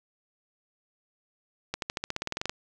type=accelerating click train; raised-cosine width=0.2 ms; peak=-13 dBFS; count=14; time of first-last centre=1.74-2.495 s; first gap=82 ms; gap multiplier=0.94; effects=none